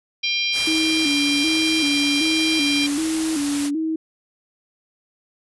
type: harmonic tone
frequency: 796 Hz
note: G5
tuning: 26 cents sharp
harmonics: 3 / 4 / 5 / 6 / 7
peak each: -23 / -25 / -27 / -29 / -30 dBFS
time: 0.23-2.87 s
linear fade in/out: 10 ms
type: noise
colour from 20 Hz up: white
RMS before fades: -28 dBFS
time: 0.52-3.71 s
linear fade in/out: 50 ms
type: tone with vibrato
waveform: sine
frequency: 302.7 Hz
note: D#4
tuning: 48 cents flat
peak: -20 dBFS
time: 0.67-3.96 s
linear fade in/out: 5 ms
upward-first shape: square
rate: 1.3 Hz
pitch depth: 91 cents each way
effects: resampled to 24000 Hz

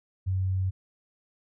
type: tone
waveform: sine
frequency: 94.1 Hz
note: F#2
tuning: 30 cents sharp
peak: -24 dBFS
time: 0.26-0.71 s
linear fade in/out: 20 ms
effects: none

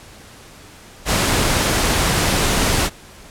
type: noise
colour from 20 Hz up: pink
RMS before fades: -17 dBFS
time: 1.05-2.9 s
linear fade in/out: 50 ms
effects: pink hiss -42 dBFS RMS until 3.3 s + low-pass 11000 Hz 12 dB/octave

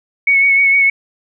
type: tone with vibrato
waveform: sine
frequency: 2217 Hz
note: C#7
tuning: in tune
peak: -8 dBFS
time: 0.27-0.9 s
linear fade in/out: 5 ms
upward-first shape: sine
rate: 6.5 Hz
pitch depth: 22 cents each way
effects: none

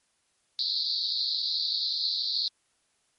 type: band-pass noise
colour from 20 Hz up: pink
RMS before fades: -29 dBFS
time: 0.59-2.48 s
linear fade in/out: 0 ms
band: 3900 to 4700 Hz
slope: 96 dB/octave
effects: white hiss -71 dBFS RMS until 3.18 s + MP3 48 kbps

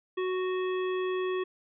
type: harmonic tone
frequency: 370 Hz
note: F#4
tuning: in tune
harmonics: 1 / 3 / 5 / 7 / 9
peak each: -28 / -38 / -42 / -45 / -47 dBFS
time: 0.17-1.44 s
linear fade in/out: 10 ms
effects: none

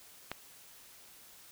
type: click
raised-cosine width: 0.3 ms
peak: -20 dBFS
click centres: 0.316 s
effects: white hiss -56 dBFS RMS until 1.51 s

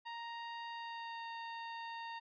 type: tone with pitch glide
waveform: sawtooth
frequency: 932.3 to 922.7 Hz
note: A#5 to A#5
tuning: 0 to -18 cents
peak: -39 dBFS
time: 0.05-2.2 s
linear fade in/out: 20 ms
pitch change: -18 cents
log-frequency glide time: 0.68-1.26 s
effects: resampled to 11025 Hz

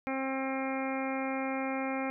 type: harmonic tone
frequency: 266.5 Hz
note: C4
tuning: 32 cents sharp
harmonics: 1 / 2 / 3 / 4 / 5 / 6 / 7 / 8 / 9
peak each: -34 / -37 / -38 / -44 / -43 / -47 / -48 / -42 / -43 dBFS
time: 0.07-2.1 s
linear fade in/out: 0 ms
effects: none

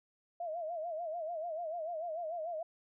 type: tone with vibrato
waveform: sine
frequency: 660 Hz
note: E5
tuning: 2 cents sharp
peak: -36 dBFS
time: 0.4-2.63 s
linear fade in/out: 5 ms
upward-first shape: sine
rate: 6.8 Hz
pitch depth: 120 cents each way
effects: none

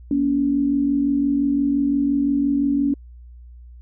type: tone pair together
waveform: sine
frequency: 237 / 282.8 Hz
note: A#3 / C#4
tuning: +29 / +35 cents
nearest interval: minor third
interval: 306 cents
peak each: -24 / -17 dBFS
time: 0.11-2.94 s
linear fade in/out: 2 ms
effects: added 60 Hz sine -39 dBFS peak until 3.81 s

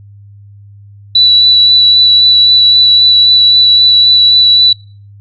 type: tone with vibrato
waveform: sine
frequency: 3951 Hz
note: B7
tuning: in tune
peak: -3 dBFS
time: 1.15-4.73 s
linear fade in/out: 5 ms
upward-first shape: sine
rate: 3.8 Hz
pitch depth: 10 cents each way
effects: noise-tail reverb RT60 0.4 s tail -25 dB re dry + added 101 Hz sine -33 dBFS peak until 5.2 s

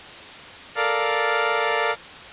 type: chord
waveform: 15% pulse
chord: Bb major seventh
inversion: third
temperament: equal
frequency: 440 / 466.2 / 587.3 / 698.5 Hz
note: A4 / Bb4 / D5 / F5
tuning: 0 / 0 / 0 / 0 cents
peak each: -19 dBFS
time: 0.75-1.96 s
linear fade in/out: 50 ms
effects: white hiss -39 dBFS RMS until 2.32 s + resampled to 8000 Hz

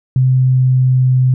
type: tone with pitch glide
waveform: sine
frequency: 129.4 to 128.51 Hz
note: C3 to C3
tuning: -19 to -31 cents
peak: -8 dBFS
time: 0.16-1.34 s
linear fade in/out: 2 ms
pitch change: -12 cents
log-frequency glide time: 0.27-0.82 s
effects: none

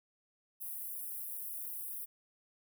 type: high-pass noise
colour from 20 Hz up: white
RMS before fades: -42 dBFS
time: 0.6-2.06 s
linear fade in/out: 20 ms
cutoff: 10000 Hz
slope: 48 dB/octave
effects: none

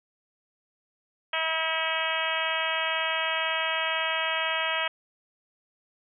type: harmonic tone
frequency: 322 Hz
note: E4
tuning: 41 cents flat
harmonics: 2 / 3 / 4 / 5 / 6 / 7 / 8 / 9 / 10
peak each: -34 / -34 / -34 / -34 / -34 / -34 / -34 / -34 / -34 dBFS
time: 1.33-4.88 s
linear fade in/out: 5 ms
effects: none

